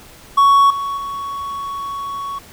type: tone with level steps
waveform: triangle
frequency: 1115 Hz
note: C#6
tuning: 10 cents sharp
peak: -6 / -18 / -21 dBFS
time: 0.37-2.39 s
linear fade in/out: 10 ms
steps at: 0.7 / 0.97 s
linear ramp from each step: 5 ms
effects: pink hiss -42 dBFS RMS until 2.52 s